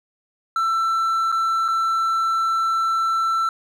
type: tone with dropouts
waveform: triangle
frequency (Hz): 1336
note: E6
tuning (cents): +23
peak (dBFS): -16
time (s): 0.56-3.49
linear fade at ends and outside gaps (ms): 2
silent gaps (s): 1.318-1.324 / 1.681-1.685
effects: none